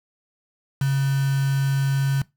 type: tone with quantisation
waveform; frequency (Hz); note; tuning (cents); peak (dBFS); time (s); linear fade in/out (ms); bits
sine; 137.1; C#3; -19; -18; 0.81-2.22; 5; 5
effects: noise-tail reverb RT60 0.2 s tail -21 dB re dry